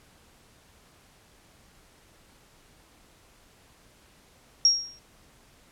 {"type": "tone with exponential decay", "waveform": "sine", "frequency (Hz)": 5590, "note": "F8", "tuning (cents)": 1, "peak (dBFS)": -13, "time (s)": [4.65, 4.99], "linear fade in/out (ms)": 1, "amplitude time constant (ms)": 73, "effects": ["pink hiss -58 dBFS RMS until 5.71 s", "low-pass 12000 Hz 12 dB/octave"]}